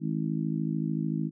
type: harmonic tone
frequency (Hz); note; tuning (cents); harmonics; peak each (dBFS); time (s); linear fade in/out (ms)
53.5; A1; -48; 3 / 4 / 5 / 6; -30 / -32 / -34 / -36; 0-1.31; 50
effects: none